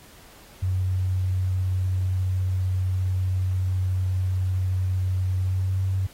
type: tone with pitch glide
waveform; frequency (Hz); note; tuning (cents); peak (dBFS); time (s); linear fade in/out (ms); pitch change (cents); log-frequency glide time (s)
sine; 92.9 to 94.96; F#2 to F#2; +7 to +45; -21; 0.62-6.07; 10; +38; 5.43-5.83
effects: pink hiss -50 dBFS RMS until 6.13 s + AAC 48 kbps